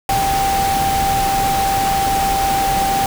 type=tone in noise; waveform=sine; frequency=784 Hz; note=G5; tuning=in tune; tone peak=-15 dBFS; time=0.09-3.06 s; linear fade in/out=2 ms; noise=pink; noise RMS=-22 dBFS; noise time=0.09-3.06 s; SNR=+4 dB; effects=none